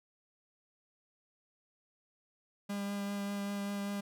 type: tone with vibrato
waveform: 45% pulse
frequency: 201.2 Hz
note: G3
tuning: 45 cents sharp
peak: -35 dBFS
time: 2.69-4.01 s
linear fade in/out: 10 ms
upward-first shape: triangle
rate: 5.1 Hz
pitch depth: 13 cents each way
effects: none